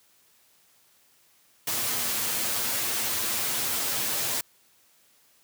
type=noise with comb filter; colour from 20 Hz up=white; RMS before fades=-28 dBFS; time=1.67-4.41 s; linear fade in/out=5 ms; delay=8.7 ms; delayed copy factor=+0.55; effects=white hiss -62 dBFS RMS until 5.43 s + high-pass 80 Hz 12 dB/octave